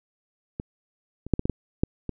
clicks, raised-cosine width 3 ms, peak -17 / -23 / -6 / -13 / -12 / -11 / -7 / -17 dBFS, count 8, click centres 0.599 / 1.266 / 1.337 / 1.394 / 1.455 / 1.497 / 1.835 / 2.093 s, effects none

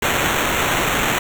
blue noise with sample-and-hold, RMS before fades -19 dBFS, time 0.02-1.19 s, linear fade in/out 5 ms, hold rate 4900 Hz, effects none

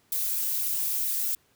violet noise with flanger, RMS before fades -28 dBFS, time 0.12-1.35 s, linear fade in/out 2 ms, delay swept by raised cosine 0.97 to 5.87 ms, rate 4 Hz, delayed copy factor -0.95, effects pink hiss -65 dBFS RMS until 1.55 s + high-pass 80 Hz 12 dB/octave

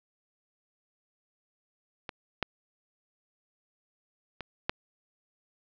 clicks, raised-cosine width 0.3 ms, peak -20 / -11 / -21 / -10 dBFS, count 4, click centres 2.092 / 2.427 / 4.407 / 4.695 s, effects low-pass 5000 Hz 12 dB/octave

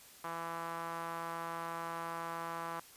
sawtooth tone with band-pass filter, 167 Hz, E3, 23 cents sharp, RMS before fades -41 dBFS, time 0.24-2.8 s, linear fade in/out 5 ms, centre 1100 Hz, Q 2.6, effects white hiss -57 dBFS RMS until 2.96 s + resampled to 32000 Hz

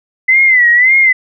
sine tone with vibrato, 2014 Hz, B6, 33 cents sharp, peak -5 dBFS, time 0.28-1.13 s, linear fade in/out 10 ms, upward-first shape sine, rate 1.8 Hz, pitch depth 110 cents each way, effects none

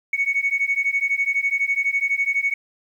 sine beating tone pair, 2217 / 2229 Hz, C#7 / C#7, 0 / +9 cents, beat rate 12 Hz, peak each -21 / -21 dBFS, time 0.13-2.54 s, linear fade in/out 5 ms, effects tanh soft clip ceiling -12 dBFS + 9-bit

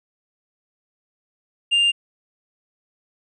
triangle tone, 2800 Hz, F7, 4 cents sharp, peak -13 dBFS, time 1.71-1.92 s, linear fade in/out 20 ms, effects resampled to 24000 Hz

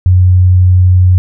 sine tone, 91.2 Hz, F#2, 24 cents flat, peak -3 dBFS, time 0.06-1.18 s, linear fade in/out 0 ms, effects none

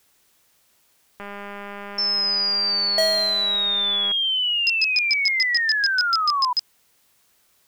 click train, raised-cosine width 0.5 ms, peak -21 dBFS, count 590, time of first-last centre 1.2-4.116 s, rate 202 Hz
sine linear sweep, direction down, 5330 to 970 Hz, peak -19 dBFS, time 1.98-6.53 s, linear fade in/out 5 ms
square tone with exponential decay, 642 Hz, E5, 46 cents flat, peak -17 dBFS, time 2.98-3.86 s, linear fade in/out 2 ms, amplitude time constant 190 ms
sine tone bursts, 5060 Hz, D#8, 28 cents sharp, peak -16 dBFS, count 14, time 4.67-6.594 s, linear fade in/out 0 ms, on 26 ms, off 120 ms
effects white hiss -62 dBFS RMS until 7.67 s

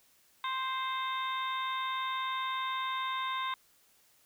harmonic tone, 523.3 Hz, C5, in tune, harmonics 2 / 3 / 4 / 5 / 6 / 7, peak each -33 / -43 / -41 / -49 / -51 / -40 dBFS, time 0.44-3.54 s, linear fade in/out 2 ms, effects white hiss -66 dBFS RMS until 4.25 s

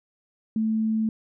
sine tone, 220 Hz, A3, in tune, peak -21 dBFS, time 0.56-1.09 s, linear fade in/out 2 ms, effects none

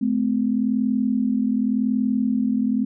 sine tone pair together, 214.9 / 255.8 Hz, A3 / C4, -41 / -39 cents, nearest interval minor third, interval 302 cents, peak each -21 dBFS, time 0.01-2.85 s, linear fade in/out 10 ms, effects none

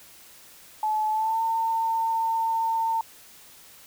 sine tone with pitch glide, 861 to 903.8 Hz, A5 to A5, -38 to +46 cents, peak -22 dBFS, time 0.83-3.01 s, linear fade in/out 2 ms, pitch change +84 cents, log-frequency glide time 1.1-1.4 s, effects white hiss -50 dBFS RMS until 3.86 s

